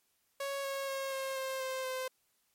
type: tone with pitch steps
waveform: sawtooth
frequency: 554.4 / 548 / 541.7 / 535.5 / 529.4 / 523.3 / 517.3 Hz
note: C#5 / C#5 / C#5 / C5 / C5 / C5 / C5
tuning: 0 / -20 / -40 / +40 / +20 / 0 / -20 cents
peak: -31 dBFS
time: 0.4-2.08 s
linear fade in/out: 5 ms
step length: 240 ms
effects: white hiss -75 dBFS RMS until 2.54 s + MP3 64 kbps